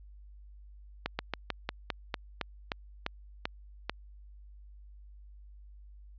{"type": "slowing click train", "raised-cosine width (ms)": 0.3, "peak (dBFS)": -15, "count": 12, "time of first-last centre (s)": [1.06, 3.896], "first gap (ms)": 130, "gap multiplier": 1.13, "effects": ["added 50 Hz sine -49 dBFS peak until 6.18 s", "resampled to 11025 Hz"]}